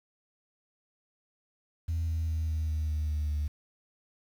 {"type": "tone with pitch steps", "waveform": "sine", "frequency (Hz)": [82.41, 81.18, 79.97, 78.78, 77.61, 76.45, 75.31, 74.19], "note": ["E2", "E2", "D#2", "D#2", "D#2", "D#2", "D2", "D2"], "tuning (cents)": [0, -26, 48, 22, -4, -30, 44, 18], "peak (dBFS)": -26, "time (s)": [1.88, 3.48], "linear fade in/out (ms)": 10, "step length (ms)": 200, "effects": ["tanh soft clip ceiling -25 dBFS", "9-bit"]}